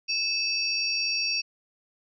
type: tone cluster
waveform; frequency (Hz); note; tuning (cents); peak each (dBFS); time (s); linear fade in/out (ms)
sine; 2619 / 4613 / 5590; E7 / D8 / F8; -12 / -32 / +1; -29; 0.08-1.42; 20
effects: none